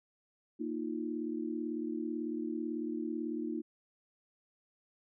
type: chord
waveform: sine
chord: Bb suspended fourth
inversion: none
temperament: equal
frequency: 233.1 / 311.1 / 349.2 Hz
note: Bb3 / Eb4 / F4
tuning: 0 / 0 / 0 cents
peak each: -39 / -37 / -40 dBFS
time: 0.59-3.62 s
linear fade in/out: 20 ms
effects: none